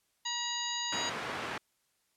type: harmonic tone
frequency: 956 Hz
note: A#5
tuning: 43 cents sharp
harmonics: 1 / 2 / 3 / 4 / 5 / 7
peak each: -40 / -41 / -41 / -38 / -41 / -39 dBFS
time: 0.25-1.1 s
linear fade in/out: 10 ms
type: band-pass noise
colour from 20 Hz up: white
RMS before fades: -38 dBFS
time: 0.92-1.58 s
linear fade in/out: 5 ms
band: 120 to 1900 Hz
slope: 12 dB/octave
effects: white hiss -75 dBFS RMS until 2.16 s + low-pass 12000 Hz 12 dB/octave